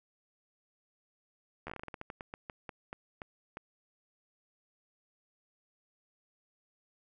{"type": "slowing click train", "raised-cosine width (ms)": 0.5, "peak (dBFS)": -26, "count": 19, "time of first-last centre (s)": [1.67, 3.571], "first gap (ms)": 12, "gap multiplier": 1.22, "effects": []}